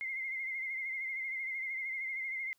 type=tone with vibrato; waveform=sine; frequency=2105 Hz; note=C7; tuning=10 cents sharp; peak=-35 dBFS; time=0.01-2.53 s; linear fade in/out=0 ms; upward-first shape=sine; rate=13 Hz; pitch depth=48 cents each way; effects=white hiss -75 dBFS RMS until 2.58 s